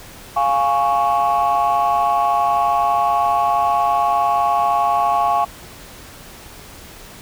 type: chord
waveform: sine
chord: Db major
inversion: first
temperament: equal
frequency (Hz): 698.5 / 830.6 / 1108.7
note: F5 / Ab5 / Db6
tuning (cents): 0 / 0 / 0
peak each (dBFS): -17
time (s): 0.36-5.45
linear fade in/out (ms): 10
effects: tanh soft clip ceiling -9 dBFS + pink hiss -39 dBFS RMS until 7.21 s